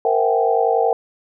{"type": "tone cluster", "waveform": "sine", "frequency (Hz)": [461.5, 513, 668, 765, 815], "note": ["A#4", "C5", "E5", "G5", "G#5"], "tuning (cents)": [-17, -34, 23, -42, -33], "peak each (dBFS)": [-18, -23, -22, -19, -25], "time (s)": [0.05, 0.93], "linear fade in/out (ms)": 2, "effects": []}